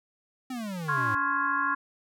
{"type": "exponential sweep", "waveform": "square", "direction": "down", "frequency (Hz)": [264.4, 103.83], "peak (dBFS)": -33, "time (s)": [0.5, 1.15], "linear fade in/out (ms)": 5}
{"type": "chord", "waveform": "sine", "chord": "Db major seventh", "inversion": "third", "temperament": "equal with one note detuned", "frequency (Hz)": [1046.5, 1099.8, 1396.9, 1661.2], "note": ["C6", "Db6", "F6", "Ab6"], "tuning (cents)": [0, -14, 0, 0], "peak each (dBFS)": -30, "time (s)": [0.88, 1.75], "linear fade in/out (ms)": 10}
{"type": "harmonic tone", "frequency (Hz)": 283.8, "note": "C#4", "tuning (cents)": 41, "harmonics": [1, 3, 5, 7, 9], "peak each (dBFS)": [-38, -48, -52, -55, -57], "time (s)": [0.97, 1.75], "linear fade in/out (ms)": 10}
{"effects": []}